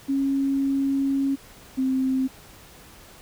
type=tone pair in turn; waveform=sine; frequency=273.9 / 262.2 Hz; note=C#4 / C4; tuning=-21 / +4 cents; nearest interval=minor second; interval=75 cents; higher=first; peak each=-20 dBFS; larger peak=neither; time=0.08-1.36 / 1.77-2.28 s; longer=first; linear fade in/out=20 ms; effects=pink hiss -48 dBFS RMS until 3.21 s